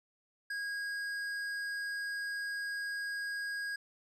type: tone with tanh clipping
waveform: triangle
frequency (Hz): 1639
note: G#6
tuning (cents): -23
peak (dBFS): -37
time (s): 0.5-3.76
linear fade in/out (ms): 5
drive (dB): 15
effects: none